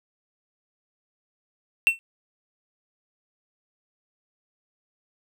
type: tone with exponential decay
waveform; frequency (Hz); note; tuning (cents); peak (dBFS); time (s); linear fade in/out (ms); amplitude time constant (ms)
triangle; 2699; E7; +40; -9; 1.87-1.99; 0; 25
effects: none